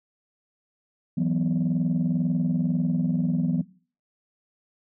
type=chord; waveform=sine; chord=E suspended second; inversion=none; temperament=equal; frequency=164.81 / 185 / 246.9 Hz; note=E3 / F#3 / B3; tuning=0 / 0 / 0 cents; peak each=-24 / -24 / -25 dBFS; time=1.17-3.62 s; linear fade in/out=10 ms; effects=noise-tail reverb RT60 0.4 s tail -19 dB re dry + tanh soft clip ceiling -16 dBFS